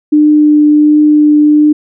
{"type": "tone with vibrato", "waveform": "sine", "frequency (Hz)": 299.8, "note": "D4", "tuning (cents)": 36, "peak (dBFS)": -3, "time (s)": [0.12, 1.73], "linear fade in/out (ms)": 10, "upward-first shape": "triangle", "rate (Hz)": 1.4, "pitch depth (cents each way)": 9, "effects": []}